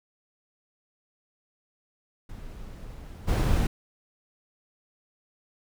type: noise with level steps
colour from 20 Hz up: brown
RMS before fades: -41 / -22 dBFS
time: 2.29-3.67 s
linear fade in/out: 5 ms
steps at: 3.27 s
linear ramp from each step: 20 ms
effects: none